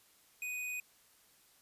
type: tone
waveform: square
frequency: 2489 Hz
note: D#7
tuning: in tune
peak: -38 dBFS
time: 0.42-0.8 s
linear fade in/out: 2 ms
effects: white hiss -66 dBFS RMS until 1.61 s + resampled to 32000 Hz